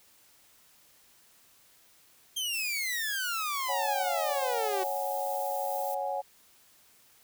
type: exponential sweep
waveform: sawtooth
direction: down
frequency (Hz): 3200 to 370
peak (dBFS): -27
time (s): 2.36-4.84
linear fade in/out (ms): 10
type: noise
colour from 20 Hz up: violet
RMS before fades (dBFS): -41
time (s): 2.53-5.95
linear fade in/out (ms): 10
type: chord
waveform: sine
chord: C# suspended fourth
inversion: none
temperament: just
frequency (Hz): 554.4 / 739.2 / 831.5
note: C#5 / F#5 / G#5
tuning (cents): 0 / -2 / +2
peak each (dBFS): -34 / -34 / -34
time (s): 3.68-6.22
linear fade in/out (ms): 20
effects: white hiss -61 dBFS RMS until 7.23 s

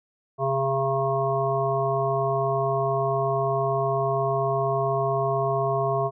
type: harmonic tone with a mistuned harmonic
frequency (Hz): 135.7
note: C#3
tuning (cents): -36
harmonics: 1 / 3 / 5 / 7 / 8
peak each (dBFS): -28 / -27 / -25 / -34 / -29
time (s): 0.38-6.11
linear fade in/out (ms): 50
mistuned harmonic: 1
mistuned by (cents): -23
effects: none

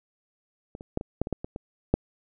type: clicks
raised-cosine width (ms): 2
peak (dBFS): -25 / -27 / -12 / -21 / -11 / -19 / -13 / -20 / -21 / -6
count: 10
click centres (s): 0.751 / 0.809 / 0.974 / 1.011 / 1.216 / 1.271 / 1.327 / 1.445 / 1.561 / 1.94
effects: none

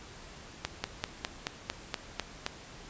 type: slowing click train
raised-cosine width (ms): 0.2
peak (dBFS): -13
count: 9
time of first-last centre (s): 0.65-2.464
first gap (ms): 190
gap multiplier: 1.05
effects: pink hiss -49 dBFS RMS until 2.89 s + resampled to 16000 Hz

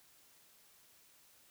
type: silence
effects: white hiss -65 dBFS RMS until 1.5 s

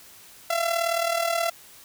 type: tone with amplitude modulation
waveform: sawtooth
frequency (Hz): 676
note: E5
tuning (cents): +43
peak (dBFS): -16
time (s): 0.5-1.5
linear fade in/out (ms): 5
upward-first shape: sine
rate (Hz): 38.7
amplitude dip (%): 65
effects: white hiss -49 dBFS RMS until 1.84 s

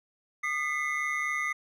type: tone cluster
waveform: triangle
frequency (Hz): 1222 / 2010 / 2154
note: D#6 / B6 / C7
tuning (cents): -32 / +30 / +50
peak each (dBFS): -32 / -29 / -32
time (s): 0.43-1.53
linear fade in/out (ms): 10
effects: none

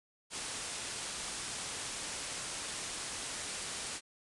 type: low-pass noise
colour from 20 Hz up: white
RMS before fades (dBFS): -41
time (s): 0.3-4.01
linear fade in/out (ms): 50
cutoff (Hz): 10000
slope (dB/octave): 96
effects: none

